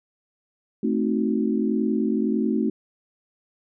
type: chord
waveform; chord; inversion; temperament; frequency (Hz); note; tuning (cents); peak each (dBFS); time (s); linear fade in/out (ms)
sine; A diminished seventh; none; equal; 220 / 261.6 / 311.1 / 370; A3 / C4 / Eb4 / Gb4; 0 / 0 / 0 / 0; -23 / -26 / -27 / -28; 0.83-2.7; 5
effects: none